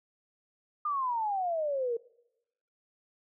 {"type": "exponential sweep", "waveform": "sine", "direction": "down", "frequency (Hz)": [1224, 454.7], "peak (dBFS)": -28, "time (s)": [0.85, 1.97], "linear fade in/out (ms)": 5, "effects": ["noise-tail reverb RT60 0.9 s tail -24 dB re dry"]}